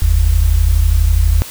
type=tone pair together; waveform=sine; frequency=46.28 / 78.4 Hz; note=F#1 / D#2; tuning=+1 / +14 cents; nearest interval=major sixth; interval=913 cents; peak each=-11 dBFS; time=0.02-1.42 s; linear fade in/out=0 ms; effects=white hiss -31 dBFS RMS until 1.5 s